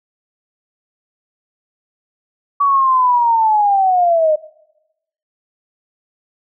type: linear sweep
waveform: sine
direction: down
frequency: 1139 to 606 Hz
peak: -10 dBFS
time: 2.6-4.36 s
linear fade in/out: 10 ms
effects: noise-tail reverb RT60 0.9 s tail -21 dB re dry